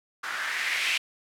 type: noise with low-pass filter sweep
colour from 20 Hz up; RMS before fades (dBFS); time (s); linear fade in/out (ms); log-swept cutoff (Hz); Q
violet; -29; 0.23-0.98; 10; 1400 to 2600; 3.1
effects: none